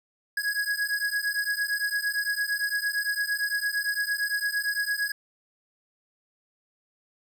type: beating tone pair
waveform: square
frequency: 1658 / 1666.8 Hz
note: G#6 / G#6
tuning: -3 / +6 cents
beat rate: 8.8 Hz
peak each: -30 / -29 dBFS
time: 0.37-5.12 s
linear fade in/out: 5 ms
effects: none